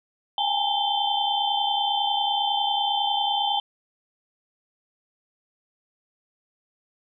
sine tone cluster, 788 / 818 / 890 / 3113 / 3499 Hz, G5 / G#5 / A5 / G7 / A7, +9 / -26 / +20 / -13 / -10 cents, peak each -31 / -25 / -31 / -26 / -31 dBFS, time 0.38-3.6 s, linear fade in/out 2 ms, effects none

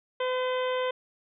harmonic tone with a mistuned harmonic, 508 Hz, B4, 49 cents sharp, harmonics 1 / 2 / 3 / 4 / 5 / 6 / 7, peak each -27 / -33 / -39 / -40 / -44 / -40 / -45 dBFS, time 0.2-0.91 s, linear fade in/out 5 ms, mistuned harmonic 6, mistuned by +38 cents, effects none

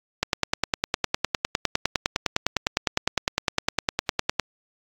click train, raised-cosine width 0.2 ms, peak -3 dBFS, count 42, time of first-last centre 0.23-4.397 s, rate 9.84 Hz, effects AAC 64 kbps

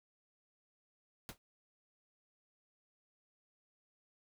pink noise with exponential decay, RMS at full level -42 dBFS, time 1.29-1.38 s, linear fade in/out 0 ms, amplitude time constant 19 ms, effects none

